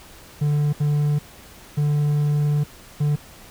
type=tone bursts at uneven times; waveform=triangle; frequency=147.4 Hz; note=D3; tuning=7 cents sharp; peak=-15 dBFS; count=4; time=0.41-0.73 / 0.8-1.19 / 1.77-2.64 / 3-3.16 s; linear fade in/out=10 ms; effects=pink hiss -45 dBFS RMS until 3.5 s